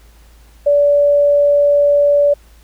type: tone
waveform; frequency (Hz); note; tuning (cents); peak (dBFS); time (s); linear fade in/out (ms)
sine; 577; D5; -31; -8; 0.66-2.34; 10
effects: added 55 Hz sine -42 dBFS peak until 2.63 s + pink hiss -51 dBFS RMS until 2.63 s